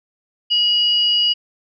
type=tone pair together; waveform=sine; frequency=2901 / 4845 Hz; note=F#7 / D#8; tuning=-35 / -47 cents; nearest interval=major sixth; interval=888 cents; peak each=-14 / -21 dBFS; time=0.5-1.34 s; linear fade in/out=20 ms; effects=none